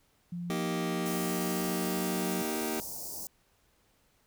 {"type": "tone with pitch glide", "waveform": "sine", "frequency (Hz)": [174.1, 182.02], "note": ["F3", "F#3"], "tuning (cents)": [-5, -28], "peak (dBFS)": -34, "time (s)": [0.32, 2.42], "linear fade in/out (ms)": 5, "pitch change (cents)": 77, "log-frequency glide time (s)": [0.81, 2]}
{"type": "chord", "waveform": "sawtooth", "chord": "Eb major", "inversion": "second", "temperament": "just", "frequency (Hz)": [233.3, 311.1, 388.9], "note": ["Bb3", "Eb4", "G4"], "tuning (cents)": [2, 0, -14], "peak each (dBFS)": -32, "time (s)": [0.5, 2.8], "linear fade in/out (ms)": 0}
{"type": "band-stop noise", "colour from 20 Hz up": "white", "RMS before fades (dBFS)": -40, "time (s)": [1.06, 3.27], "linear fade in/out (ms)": 0, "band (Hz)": [930, 4900], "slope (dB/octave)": 48}
{"effects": ["pink hiss -69 dBFS RMS until 4.26 s"]}